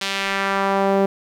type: tone with band-pass filter sweep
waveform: sawtooth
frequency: 196 Hz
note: G3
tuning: in tune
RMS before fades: -20 dBFS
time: 0.01-1.06 s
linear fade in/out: 5 ms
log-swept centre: 3800 to 470 Hz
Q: 1.2
effects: 8-bit